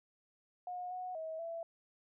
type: tone with pitch steps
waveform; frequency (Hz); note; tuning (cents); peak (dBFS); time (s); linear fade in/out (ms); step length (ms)
sine; 721 / 733 / 640 / 667; F#5 / F#5 / D#5 / E5; -45 / -16 / +49 / +20; -39; 0.67-1.63; 2; 240
effects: none